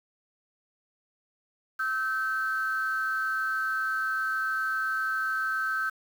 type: tone pair together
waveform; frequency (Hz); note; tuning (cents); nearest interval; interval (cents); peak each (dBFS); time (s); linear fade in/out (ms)
sine; 1299.6 / 1547; E6 / G6; -25 / -23; minor third; 302; -30 / -27; 1.79-5.9; 10
effects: tanh soft clip ceiling -19 dBFS + 8-bit